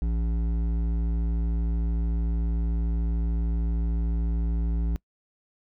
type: tone with hard clipping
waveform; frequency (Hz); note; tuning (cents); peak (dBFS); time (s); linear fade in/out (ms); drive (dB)
triangle; 56.7; A#1; -47; -25; 0.02-4.96; 0; 14
effects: noise-tail reverb RT60 0.1 s tail -24 dB re dry